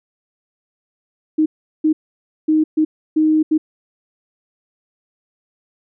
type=tone bursts at uneven times; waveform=sine; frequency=311.3 Hz; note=D#4; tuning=1 cent sharp; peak=-11 dBFS; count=6; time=1.38-1.46 / 1.84-1.93 / 2.48-2.64 / 2.77-2.85 / 3.16-3.43 / 3.51-3.58 s; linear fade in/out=10 ms; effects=none